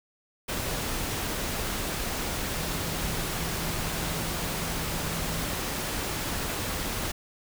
sine tone in noise, 165.2 Hz, E3, 4 cents sharp, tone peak -37 dBFS, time 2.57-5.47 s, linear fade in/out 10 ms, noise pink, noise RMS -31 dBFS, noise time 0.48-7.12 s, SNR -9 dB, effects none

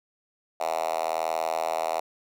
5% pulse tone with high-pass filter, 81.1 Hz, E2, 28 cents flat, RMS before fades -28 dBFS, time 0.6-2 s, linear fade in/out 5 ms, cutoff 680 Hz, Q 4.4, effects none

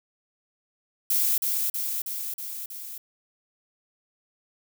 violet noise with echo, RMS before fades -23 dBFS, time 1.1-1.38 s, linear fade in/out 5 ms, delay 320 ms, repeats 5, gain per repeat -3 dB, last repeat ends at 2.98 s, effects none

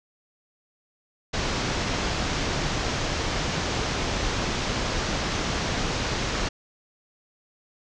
pink low-pass noise, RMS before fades -27 dBFS, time 1.33-6.49 s, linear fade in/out 10 ms, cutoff 6700 Hz, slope 48 dB/octave, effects none

